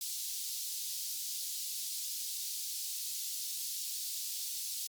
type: high-pass noise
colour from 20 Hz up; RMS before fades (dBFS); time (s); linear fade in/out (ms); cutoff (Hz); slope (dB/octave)
pink; -39; 0.01-4.87; 2; 4100; 24
effects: Opus 48 kbps